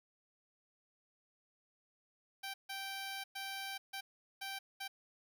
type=tone bursts at uneven times; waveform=10% pulse; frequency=781 Hz; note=G5; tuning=7 cents flat; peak=-33 dBFS; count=6; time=2.43-2.54 / 2.69-3.24 / 3.35-3.78 / 3.93-4.01 / 4.41-4.59 / 4.8-4.88 s; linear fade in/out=10 ms; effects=none